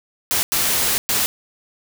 white noise bursts at uneven times, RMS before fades -19 dBFS, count 3, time 0.31-0.43 / 0.52-0.98 / 1.09-1.26 s, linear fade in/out 0 ms, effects none

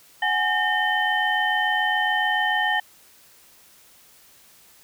sine tone cluster, 747 / 834 / 1822 / 3063 Hz, F#5 / G#5 / A#6 / G7, +16 / +7 / -40 / -41 cents, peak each -27 / -25 / -22 / -29 dBFS, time 0.22-2.8 s, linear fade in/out 5 ms, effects white hiss -53 dBFS RMS until 4.83 s

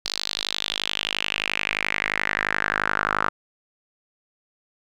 sawtooth tone with band-pass filter sweep, 51.5 Hz, G#1, 14 cents flat, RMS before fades -26 dBFS, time 0.05-3.29 s, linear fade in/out 5 ms, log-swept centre 4500 to 1300 Hz, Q 4.2, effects none

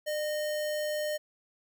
sine tone with sample-and-hold, 603 Hz, D5, 46 cents sharp, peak -29 dBFS, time 0.06-1.18 s, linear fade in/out 20 ms, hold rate 2450 Hz, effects none

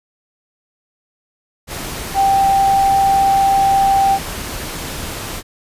sine tone in noise, 784 Hz, G5, in tune, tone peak -10 dBFS, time 2.14-4.19 s, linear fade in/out 50 ms, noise pink, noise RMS -26 dBFS, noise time 1.67-5.43 s, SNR +13 dB, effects resampled to 32000 Hz

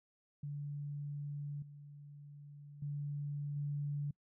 sine tone with level steps, 144.7 Hz, D3, 25 cents flat, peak -39 / -50 / -37 / -35 dBFS, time 0.43-4.11 s, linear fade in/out 5 ms, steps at 1.62 / 2.82 / 3.56 s, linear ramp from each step 5 ms, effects noise-tail reverb RT60 0.1 s tail -26 dB re dry

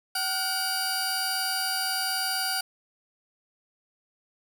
sawtooth tone cluster, 758 / 1435 / 4722 Hz, F#5 / F6 / D8, +42 / +47 / +9 cents, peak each -28 / -29 / -26 dBFS, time 0.15-2.61 s, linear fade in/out 5 ms, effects none

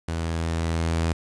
sawtooth tone with level ramp, 82.41 Hz, E2, in tune, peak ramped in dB -22 to -17 dBFS, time 0.08-1.13 s, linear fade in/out 5 ms, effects resampled to 22050 Hz + 8-bit

